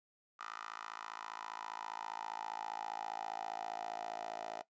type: tone with high-pass filter sweep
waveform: 10% pulse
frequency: 55 Hz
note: A1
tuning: in tune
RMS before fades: -44 dBFS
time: 0.39-4.62 s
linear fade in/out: 10 ms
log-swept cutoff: 1200 to 640 Hz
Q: 6.4
effects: noise-tail reverb RT60 0.1 s tail -17 dB re dry + resampled to 16000 Hz